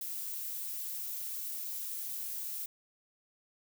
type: noise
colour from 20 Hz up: violet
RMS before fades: -39 dBFS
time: 0.01-2.66 s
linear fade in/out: 2 ms
effects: none